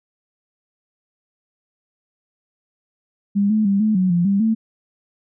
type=tone with pitch steps; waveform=sine; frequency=201.4 / 215.8 / 198.1 / 215.7 / 185.2 / 173.5 / 198.2 / 222.3 Hz; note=G3 / A3 / G3 / A3 / F#3 / F3 / G3 / A3; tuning=+47 / -33 / +18 / -34 / +2 / -11 / +19 / +18 cents; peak=-14 dBFS; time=3.35-4.55 s; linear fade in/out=20 ms; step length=150 ms; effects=none